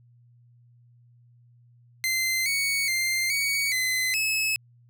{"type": "tone with pitch steps", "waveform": "sawtooth", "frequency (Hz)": [2073, 2229, 2094, 2246, 2039, 2588], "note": ["C7", "C#7", "C7", "C#7", "C7", "E7"], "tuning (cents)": [-17, 9, 1, 22, -45, -32], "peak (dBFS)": -20, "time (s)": [2.04, 4.56], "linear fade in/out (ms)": 0, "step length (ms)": 420, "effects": ["added 120 Hz sine -54 dBFS peak until 4.89 s"]}